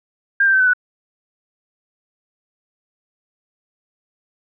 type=tone with pitch steps; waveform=sine; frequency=1602 / 1570.8 / 1540.3 / 1510.3 / 1481 Hz; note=G6 / G6 / G6 / F#6 / F#6; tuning=+37 / +3 / -31 / +35 / +1 cents; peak=-11 dBFS; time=0.4-0.735 s; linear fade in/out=5 ms; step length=67 ms; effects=none